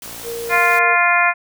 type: noise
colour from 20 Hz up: white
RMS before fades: -33 dBFS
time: 0.02-0.79 s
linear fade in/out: 2 ms
type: click train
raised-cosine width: 1 ms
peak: -25 dBFS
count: 31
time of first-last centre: 0.06-0.578 s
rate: 57.9 Hz
type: tone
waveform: sine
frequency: 466.2 Hz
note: A#4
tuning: in tune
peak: -24 dBFS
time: 0.23-0.97 s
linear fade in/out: 50 ms
type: harmonic tone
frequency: 349.2 Hz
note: F4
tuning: in tune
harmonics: 2 / 3 / 4 / 5 / 6 / 7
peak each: -19 / -19 / -19 / -19 / -19 / -19 dBFS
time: 0.49-1.34 s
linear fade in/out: 50 ms
effects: none